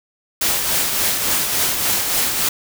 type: noise with tremolo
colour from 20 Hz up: white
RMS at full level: -17 dBFS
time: 0.41-2.49 s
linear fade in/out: 5 ms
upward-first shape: triangle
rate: 3.5 Hz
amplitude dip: 45%
effects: none